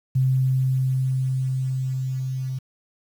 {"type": "tone with level ramp", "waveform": "sine", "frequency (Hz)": 130.81, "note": "C3", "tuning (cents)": 0, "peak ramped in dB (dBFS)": [-16, -25], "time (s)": [0.15, 2.59], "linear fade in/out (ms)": 10, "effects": ["8-bit"]}